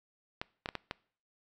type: clicks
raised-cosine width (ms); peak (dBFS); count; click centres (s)
0.3; -19; 5; 0.415 / 0.659 / 0.689 / 0.753 / 0.911
effects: noise-tail reverb RT60 0.5 s tail -23 dB re dry